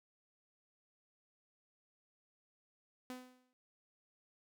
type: tone with exponential decay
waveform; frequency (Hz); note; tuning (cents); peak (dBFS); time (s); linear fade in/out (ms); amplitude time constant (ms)
sawtooth; 252.9; B3; +41; -38; 3.1-3.53; 0; 93
effects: none